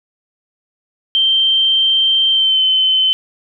sine tone with pitch glide, 3136 to 3063 Hz, G7 to G7, 0 to -41 cents, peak -10 dBFS, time 1.15-3.13 s, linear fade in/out 0 ms, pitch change -41 cents, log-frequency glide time 2.31-2.62 s, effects none

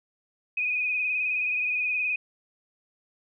sine tone with vibrato, 2489 Hz, D#7, in tune, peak -24 dBFS, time 0.57-2.16 s, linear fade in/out 5 ms, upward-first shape sine, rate 19 Hz, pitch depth 41 cents each way, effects none

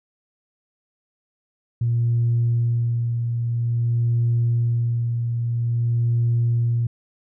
sine tone with tremolo, 117.9 Hz, A#2, 20 cents sharp, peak -15 dBFS, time 1.81-6.87 s, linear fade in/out 5 ms, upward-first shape sine, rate 0.5 Hz, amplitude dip 45%, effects tanh soft clip ceiling -13 dBFS

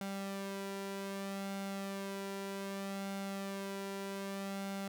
sawtooth tone with flanger, 196.4 Hz, G3, 4 cents sharp, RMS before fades -41 dBFS, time 0.01-4.88 s, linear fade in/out 2 ms, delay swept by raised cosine 1.4 to 2.13 ms, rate 0.64 Hz, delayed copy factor +0.5, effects none

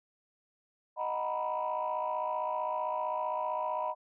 sine chord, B major seventh, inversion first, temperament equal, 622.3 / 740 / 932.3 / 987.8 Hz, D#5 / F#5 / A#5 / B5, 0 / 0 / 0 / 0 cents, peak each -35 / -38 / -37 / -33 dBFS, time 0.96-3.95 s, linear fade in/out 50 ms, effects tanh soft clip ceiling -24 dBFS

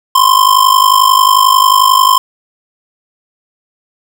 square ring-modulated tone, 1046.5 Hz, C6, in tune, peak -3 dBFS, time 0.15-2.18 s, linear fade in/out 0 ms, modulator 25.6 Hz, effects none

